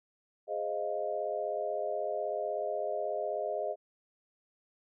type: chord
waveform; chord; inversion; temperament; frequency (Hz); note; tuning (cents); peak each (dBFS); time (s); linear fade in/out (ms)
sine; F minor seventh; first; equal; 415.3 / 523.3 / 622.3 / 698.5; Ab4 / C5 / Eb5 / F5; 0 / 0 / 0 / 0; -38 / -39 / -34 / -38; 0.47-3.76; 50
effects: none